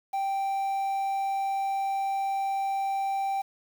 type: tone with quantisation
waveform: triangle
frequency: 783 Hz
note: G5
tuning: 2 cents flat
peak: -24 dBFS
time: 0.13-3.42 s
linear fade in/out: 10 ms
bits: 8
effects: none